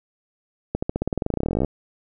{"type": "accelerating click train", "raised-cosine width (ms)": 2, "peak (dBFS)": -9, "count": 26, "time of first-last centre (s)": [0.75, 1.647], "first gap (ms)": 75, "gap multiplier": 0.93, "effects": []}